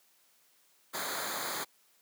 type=noise with comb filter; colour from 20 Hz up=pink; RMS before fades=-36 dBFS; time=0.93-1.65 s; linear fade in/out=20 ms; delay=0.36 ms; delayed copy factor=-0.75; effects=white hiss -67 dBFS RMS until 2.01 s + high-pass 200 Hz 12 dB/octave